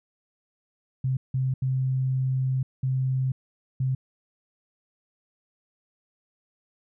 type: tone bursts at uneven times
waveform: sine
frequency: 130.81 Hz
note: C3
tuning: in tune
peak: -22 dBFS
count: 5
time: 1.04-1.17 / 1.34-1.54 / 1.62-2.63 / 2.83-3.32 / 3.8-3.95 s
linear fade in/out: 5 ms
effects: none